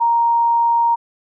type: tone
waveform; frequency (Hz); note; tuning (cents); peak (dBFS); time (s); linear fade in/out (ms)
sine; 934; A#5; +3; -12; 0-0.96; 20
effects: none